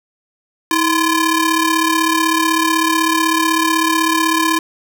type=ring-modulated tone; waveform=sawtooth; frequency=680 Hz; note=F5; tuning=46 cents flat; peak=-6 dBFS; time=0.71-4.59 s; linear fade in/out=2 ms; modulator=358 Hz; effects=none